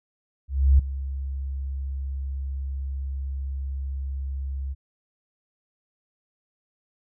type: tone with ADSR envelope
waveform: sine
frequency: 67.8 Hz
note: C#2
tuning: 38 cents flat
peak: -11 dBFS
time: 0.48-4.75 s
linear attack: 310 ms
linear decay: 5 ms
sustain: -16 dB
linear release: 31 ms
effects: none